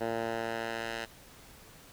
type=tone with band-pass filter sweep; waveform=10% pulse; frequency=114.6 Hz; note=A#2; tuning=29 cents flat; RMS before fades=-35 dBFS; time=0-1.06 s; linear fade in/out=20 ms; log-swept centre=660 to 2300 Hz; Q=0.72; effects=pink hiss -54 dBFS RMS until 1.92 s